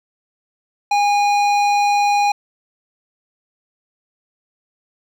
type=tone with hard clipping; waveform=sine; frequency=818 Hz; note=G#5; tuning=26 cents flat; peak=-15 dBFS; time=0.91-2.32 s; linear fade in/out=5 ms; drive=13 dB; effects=none